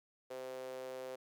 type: tone with high-pass filter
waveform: sawtooth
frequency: 129.4 Hz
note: C3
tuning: 19 cents flat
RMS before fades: -45 dBFS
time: 0.3-1.16 s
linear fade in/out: 10 ms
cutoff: 480 Hz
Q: 6.1
effects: none